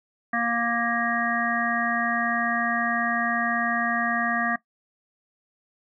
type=harmonic tone; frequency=234.6 Hz; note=A#3; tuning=11 cents sharp; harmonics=1 / 3 / 5 / 7 / 8; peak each=-29 / -29 / -29 / -29 / -29 dBFS; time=0.33-4.56 s; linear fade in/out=5 ms; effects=noise-tail reverb RT60 0.1 s tail -17 dB re dry